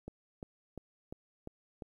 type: click train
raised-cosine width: 2 ms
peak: -29 dBFS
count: 6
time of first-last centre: 0.08-1.822 s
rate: 2.87 Hz
effects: 11-bit